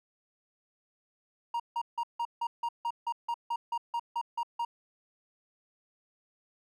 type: tone bursts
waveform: triangle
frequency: 940 Hz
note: A#5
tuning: 14 cents sharp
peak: -27 dBFS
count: 15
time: 1.54-4.65 s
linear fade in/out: 5 ms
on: 58 ms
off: 160 ms
effects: none